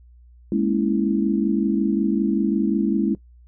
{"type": "chord", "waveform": "sine", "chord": "A# half-diminished seventh", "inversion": "third", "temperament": "equal", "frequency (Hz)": [207.7, 233.1, 277.2, 329.6], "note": ["G#3", "A#3", "C#4", "E4"], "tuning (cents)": [0, 0, 0, 0], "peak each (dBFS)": [-21, -26, -24, -23], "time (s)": [0.52, 3.15], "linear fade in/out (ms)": 2, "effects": ["noise-tail reverb RT60 0.1 s tail -20 dB re dry", "added 60 Hz sine -46 dBFS peak until 3.47 s"]}